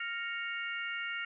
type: harmonic tone with a mistuned harmonic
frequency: 466.2 Hz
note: A#4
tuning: in tune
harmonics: 3 / 4 / 5 / 6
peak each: -39 / -40 / -41 / -42 dBFS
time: 0-1.25 s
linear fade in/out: 5 ms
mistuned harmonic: 5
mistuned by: -92 cents
effects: none